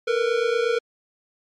square tone pair together, 454.6 / 483 Hz, A#4 / B4, -43 / -39 cents, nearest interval minor second, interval 104 cents, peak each -23 dBFS, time 0.07-0.79 s, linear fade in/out 10 ms, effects low-pass 4000 Hz 12 dB/octave + MP3 96 kbps

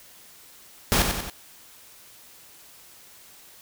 pink noise with echo, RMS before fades -20 dBFS, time 0.92-1.02 s, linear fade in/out 0 ms, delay 93 ms, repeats 3, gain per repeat -5 dB, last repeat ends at 1.299 s, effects white hiss -50 dBFS RMS until 3.61 s

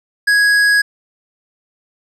sine tone with hard clipping, 1661.2 Hz, G#6, in tune, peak -11 dBFS, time 0.27-0.82 s, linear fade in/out 10 ms, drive 10 dB, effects none

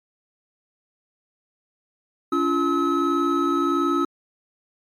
triangle tone cluster, 284.1 / 345.5 / 1288 Hz, C#4 / F4 / E6, +43 / -19 / -41 cents, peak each -21 dBFS, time 2.32-4.05 s, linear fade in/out 5 ms, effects MP3 96 kbps

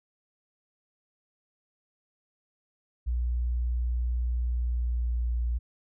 sine tone with pitch glide, 60.3 to 59.3 Hz, B1 to A#1, -41 to +30 cents, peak -25 dBFS, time 3.06-5.59 s, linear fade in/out 20 ms, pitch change -29 cents, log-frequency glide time 4.42-5.39 s, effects none

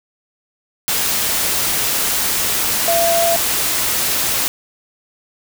sine tone in noise, 677 Hz, E5, 46 cents sharp, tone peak -14 dBFS, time 2.88-3.36 s, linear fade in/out 0 ms, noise white, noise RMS -18 dBFS, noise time 0.88-4.48 s, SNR +1 dB, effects none

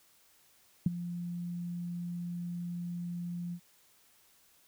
sine tone with ADSR envelope, 174.2 Hz, F3, 4 cents flat, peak -20 dBFS, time 0.86-3.6 s, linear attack 4 ms, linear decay 20 ms, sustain -15 dB, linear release 71 ms, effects white hiss -65 dBFS RMS until 4.67 s

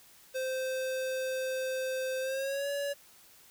square tone with pitch glide, 520 to 567.1 Hz, C5 to C#5, -11 to +39 cents, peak -32 dBFS, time 0.34-2.94 s, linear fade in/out 20 ms, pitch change +150 cents, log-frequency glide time 2.2-2.69 s, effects white hiss -58 dBFS RMS until 3.5 s

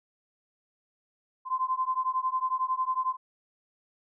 sine beating tone pair, 1029 / 1040 Hz, C6 / C6, -29 / -11 cents, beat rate 11 Hz, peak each -29 dBFS, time 1.45-3.17 s, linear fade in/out 50 ms, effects none

